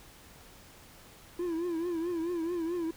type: tone with vibrato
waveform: triangle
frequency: 339.3 Hz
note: F4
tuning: 50 cents flat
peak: -28 dBFS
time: 1.39-2.91 s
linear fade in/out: 5 ms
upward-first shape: triangle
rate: 4.6 Hz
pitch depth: 110 cents each way
effects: pink hiss -54 dBFS RMS until 2.96 s